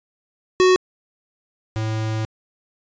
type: tone pair in turn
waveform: square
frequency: 369.6 / 109.88 Hz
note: F#4 / A2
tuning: -2 / -2 cents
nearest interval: octave + major sixth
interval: 2100 cents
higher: first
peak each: -12 / -22 dBFS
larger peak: first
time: 0.6-0.76 / 1.76-2.25 s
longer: second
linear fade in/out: 0 ms
effects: resampled to 16000 Hz